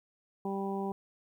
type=harmonic tone; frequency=196 Hz; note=G3; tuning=in tune; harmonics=1 / 2 / 3 / 4 / 5; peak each=-35 / -36 / -47 / -39 / -43 dBFS; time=0.45-0.92 s; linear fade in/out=2 ms; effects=11-bit